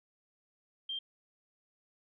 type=tone; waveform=sine; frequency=3173 Hz; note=G7; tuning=20 cents sharp; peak=-35 dBFS; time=0.89-0.99 s; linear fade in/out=5 ms; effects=none